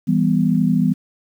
sine chord, E minor, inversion none, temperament just, 164.81 / 197.78 / 247.2 Hz, E3 / G3 / B3, 0 / +16 / +2 cents, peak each -18 dBFS, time 0.07-0.94 s, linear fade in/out 20 ms, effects 8-bit

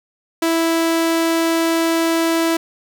sawtooth tone, 329.6 Hz, E4, in tune, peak -11 dBFS, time 0.42-2.57 s, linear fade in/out 5 ms, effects none

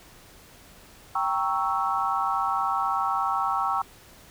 sine chord, G diminished seventh, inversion none, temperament equal, 784 / 932.3 / 1108.7 / 1318.5 Hz, G5 / Bb5 / Db6 / Fb6, 0 / 0 / 0 / 0 cents, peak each -28 / -30 / -28 / -28 dBFS, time 1.15-3.82 s, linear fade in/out 5 ms, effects pink hiss -51 dBFS RMS until 4.3 s

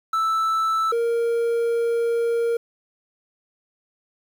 triangle tone pair in turn, 1318.5 / 466.2 Hz, E6 / A#4, 0 / 0 cents, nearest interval octave + tritone, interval 1800 cents, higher first, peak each -17 dBFS, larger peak neither, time 0.13-0.92 / 0.92-2.57 s, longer second, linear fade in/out 5 ms, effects 8-bit

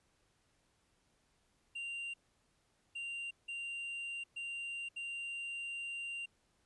triangle tone bursts at uneven times, 2775 Hz, F7, 12 cents flat, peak -38 dBFS, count 5, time 1.75-2.14 / 2.95-3.31 / 3.48-4.24 / 4.36-4.89 / 4.96-6.26 s, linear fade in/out 10 ms, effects pink hiss -75 dBFS RMS until 6.65 s + resampled to 24000 Hz

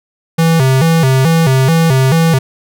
square tone with vibrato, 147.3 Hz, D3, 6 cents sharp, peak -8 dBFS, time 0.38-2.39 s, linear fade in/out 10 ms, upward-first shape square, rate 2.3 Hz, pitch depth 190 cents each way, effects none

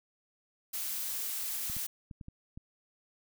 blue noise, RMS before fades -36 dBFS, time 0.73-1.87 s, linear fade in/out 10 ms
clicks, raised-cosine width 5 ms, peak -32 dBFS, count 6, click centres 1.699 / 1.767 / 2.112 / 2.212 / 2.284 / 2.575 s
effects none

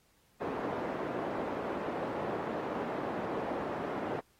pink band-pass noise, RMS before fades -36 dBFS, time 0.4-4.21 s, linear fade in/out 20 ms, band 280 to 910 Hz, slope 12 dB/octave, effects pink hiss -69 dBFS RMS until 4.39 s + AAC 48 kbps

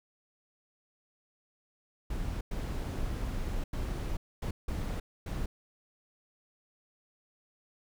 brown noise bursts at uneven times, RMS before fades -34 dBFS, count 6, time 2.1-2.41 / 2.51-3.64 / 3.73-4.17 / 4.42-4.51 / 4.68-5 / 5.26-5.46 s, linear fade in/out 5 ms, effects none

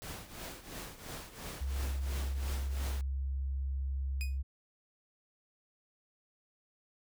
pink noise with tremolo, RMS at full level -42 dBFS, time 0.02-3.01 s, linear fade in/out 0 ms, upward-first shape triangle, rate 2.9 Hz, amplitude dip 80%
sine tone, 67.4 Hz, C#2, 48 cents flat, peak -32 dBFS, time 1.6-4.43 s, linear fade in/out 20 ms
sawtooth tone with exponential decay, 2489 Hz, D#7, in tune, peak -33 dBFS, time 4.21-4.38 s, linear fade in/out 0 ms, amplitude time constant 35 ms
effects none

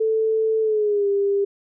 sine tone with pitch glide, 441.2 to 399.9 Hz, A4 to G4, +5 to +35 cents, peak -17 dBFS, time 0-1.45 s, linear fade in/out 10 ms, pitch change -170 cents, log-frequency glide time 0.61-1.08 s, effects none

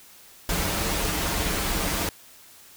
pink noise with comb filter, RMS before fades -26 dBFS, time 0.49-2.09 s, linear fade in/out 2 ms, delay 8 ms, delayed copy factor -0.5, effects white hiss -50 dBFS RMS until 2.76 s

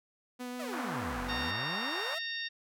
sawtooth tone with vibrato, 247.8 Hz, B3, 6 cents sharp, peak -34 dBFS, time 0.39-1.52 s, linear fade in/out 20 ms, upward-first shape sine, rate 7.2 Hz, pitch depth 9 cents each way
sawtooth exponential two-way sweep, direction down then up, 698.5 to 41.38 to 698.5 Hz, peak -35 dBFS, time 0.59-2.19 s, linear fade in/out 10 ms, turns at 1.23 s
white band-pass noise, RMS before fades -40 dBFS, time 0.73-2.15 s, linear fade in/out 2 ms, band 680 to 1600 Hz, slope 24 dB/octave
harmonic tone, 920 Hz, A#5, 23 cents flat, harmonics 2 / 3 / 4 / 5 / 6, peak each -38 / -43 / -39 / -46 / -45 dBFS, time 1.28-2.49 s, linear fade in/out 20 ms
effects none

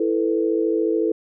sine chord, E suspended fourth, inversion none, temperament equal, 329.6 / 440 / 493.9 Hz, E4 / A4 / B4, 0 / 0 / 0 cents, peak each -21 / -21 / -26 dBFS, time 0-1.12 s, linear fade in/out 5 ms, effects none

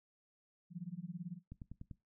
sine tone with tremolo, 174.6 Hz, F3, in tune, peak -38 dBFS, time 0.7-1.4 s, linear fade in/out 50 ms, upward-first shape sine, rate 18 Hz, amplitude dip 100%
click train, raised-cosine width 5 ms, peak -35 dBFS, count 5, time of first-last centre 1.52-1.912 s, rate 10.2 Hz
effects noise-tail reverb RT60 0.2 s tail -19 dB re dry

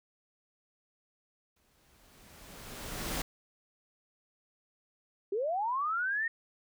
pink noise with exponential growth, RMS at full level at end -33 dBFS, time 1.56-3.22 s, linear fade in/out 5 ms, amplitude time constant 360 ms
sine linear sweep, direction up, 374 to 1864.7 Hz, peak -29 dBFS, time 5.32-6.28 s, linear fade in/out 5 ms
effects none

